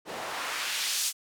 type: noise with band-pass filter sweep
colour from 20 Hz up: white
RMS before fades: -32 dBFS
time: 0.05-1.13 s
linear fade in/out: 50 ms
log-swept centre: 450 to 7000 Hz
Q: 0.92
effects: none